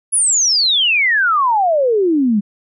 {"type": "exponential sweep", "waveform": "sine", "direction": "down", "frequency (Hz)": [10548, 195.6], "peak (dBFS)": -11, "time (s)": [0.12, 2.41], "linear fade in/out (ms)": 20, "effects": []}